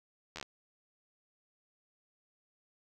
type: slowing click train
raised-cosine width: 0.2 ms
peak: -24 dBFS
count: 6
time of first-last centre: 0.36-0.428 s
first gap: 12 ms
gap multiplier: 1.06
effects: 11-bit